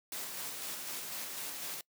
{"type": "noise with tremolo", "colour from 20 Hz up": "white", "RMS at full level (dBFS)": -40, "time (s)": [0.12, 1.81], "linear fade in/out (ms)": 2, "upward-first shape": "square", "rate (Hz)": 4, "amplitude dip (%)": 25, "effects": ["noise-tail reverb RT60 0.1 s tail -23 dB re dry", "high-pass 150 Hz 12 dB/octave"]}